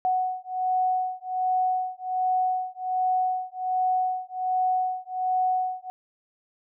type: beating tone pair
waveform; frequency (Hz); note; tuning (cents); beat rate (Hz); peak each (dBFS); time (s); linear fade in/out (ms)
sine; 740 / 741.3; F#5 / F#5; 0 / +3; 1.3; -26; 0.05-5.9; 0
effects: none